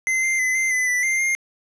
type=tone with pitch steps; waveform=square; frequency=2064 / 2090 / 2025 / 2080 / 2013 / 1981 / 2096 / 2119 Hz; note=C7 / C7 / B6 / C7 / B6 / B6 / C7 / C7; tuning=-24 / -2 / +43 / -11 / +33 / +5 / +2 / +21 cents; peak=-19 dBFS; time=0.07-1.35 s; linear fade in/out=0 ms; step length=160 ms; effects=low-pass 10000 Hz 12 dB/octave